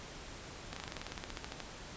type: slowing click train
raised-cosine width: 0.2 ms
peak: -23 dBFS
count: 17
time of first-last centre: 0.73-1.603 s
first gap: 34 ms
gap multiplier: 1.06
effects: pink hiss -48 dBFS RMS until 1.96 s + resampled to 16000 Hz